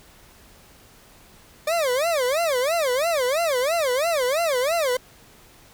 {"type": "tone with vibrato", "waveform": "40% pulse", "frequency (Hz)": 581, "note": "D5", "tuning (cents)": -19, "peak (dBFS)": -19, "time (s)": [1.67, 4.97], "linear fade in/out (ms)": 5, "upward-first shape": "sine", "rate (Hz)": 3, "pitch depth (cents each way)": 290, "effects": ["pink hiss -51 dBFS RMS until 5.73 s"]}